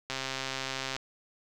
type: click train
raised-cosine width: 0.2 ms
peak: -16 dBFS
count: 116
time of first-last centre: 0.1-0.965 s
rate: 133 Hz
effects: none